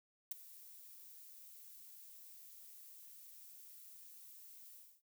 violet noise with ADSR envelope, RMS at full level -37 dBFS, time 0.31-5.02 s, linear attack 6 ms, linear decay 13 ms, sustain -20 dB, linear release 260 ms, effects noise-tail reverb RT60 0.1 s tail -19 dB re dry

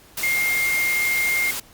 sine tone in noise, 2122 Hz, C7, 24 cents sharp, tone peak -19 dBFS, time 0.23-1.51 s, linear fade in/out 5 ms, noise white, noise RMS -28 dBFS, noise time 0.17-1.6 s, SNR +6 dB, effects pink hiss -50 dBFS RMS until 1.73 s + Opus 48 kbps

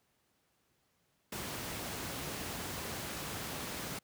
pink noise, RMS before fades -40 dBFS, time 1.32-3.99 s, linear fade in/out 5 ms, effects pink hiss -75 dBFS RMS until 4.03 s + high-pass 80 Hz 12 dB/octave

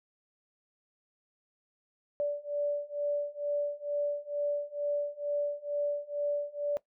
sine beating tone pair, 580 / 582.2 Hz, D5 / D5, -22 / -15 cents, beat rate 2.2 Hz, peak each -33 / -32 dBFS, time 2.2-6.77 s, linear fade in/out 0 ms, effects noise-tail reverb RT60 0.1 s tail -18 dB re dry

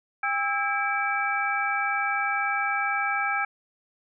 sine tone cluster, 804 / 1312 / 1620 / 2311 Hz, G5 / E6 / G#6 / D7, +44 / -9 / -43 / -28 cents, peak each -29 dBFS, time 0.23-3.45 s, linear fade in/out 5 ms, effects none

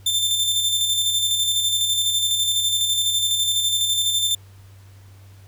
sawtooth tone with tremolo, 3566 Hz, A7, 22 cents sharp, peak -14 dBFS, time 0.06-4.35 s, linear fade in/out 5 ms, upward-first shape square, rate 12 Hz, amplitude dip 35%, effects added 97 Hz sine -43 dBFS peak until 5.47 s + pink hiss -55 dBFS RMS until 5.47 s

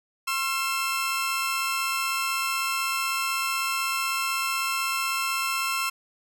sawtooth tone cluster, 1066 / 1358 / 2640 Hz, C6 / F6 / E7, +32 / -49 / +2 cents, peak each -26 dBFS, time 0.27-5.9 s, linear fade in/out 10 ms, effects none

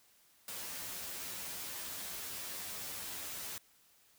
white noise with comb filter, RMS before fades -43 dBFS, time 0.48-3.58 s, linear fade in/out 2 ms, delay 11 ms, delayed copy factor +0.85, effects white hiss -67 dBFS RMS until 4.18 s

